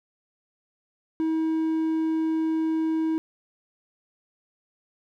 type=tone with hard clipping; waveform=triangle; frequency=320 Hz; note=D#4; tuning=49 cents sharp; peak=-23 dBFS; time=1.2-3.18 s; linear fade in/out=0 ms; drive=6 dB; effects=none